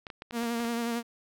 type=clicks; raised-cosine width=0.3 ms; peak=-24 dBFS; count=7; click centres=0.068 / 0.102 / 0.221 / 0.309 / 0.434 / 0.602 / 0.649 s
type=tone with vibrato; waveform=sawtooth; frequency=234.1 Hz; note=A#3; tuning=8 cents sharp; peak=-25 dBFS; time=0.32-1.03 s; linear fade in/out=50 ms; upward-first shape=sine; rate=11 Hz; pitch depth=29 cents each way
effects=none